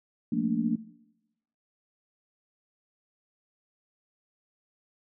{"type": "chord", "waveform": "sine", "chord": "Bb major seventh", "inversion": "second", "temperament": "just", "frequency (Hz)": [174.81, 218.5, 233.1, 291.4], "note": ["F3", "A3", "Bb3", "D4"], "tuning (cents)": [2, -12, 0, -13], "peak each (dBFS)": [-33, -30, -28, -31], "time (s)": [0.32, 0.76], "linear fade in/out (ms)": 5, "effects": ["noise-tail reverb RT60 0.9 s tail -19 dB re dry"]}